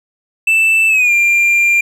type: tone with pitch glide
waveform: triangle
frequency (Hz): 2649 to 2387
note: E7 to D7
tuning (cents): +8 to +28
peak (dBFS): -7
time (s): 0.47-1.81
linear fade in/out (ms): 5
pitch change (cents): -180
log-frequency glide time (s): 0.88-1.12
effects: none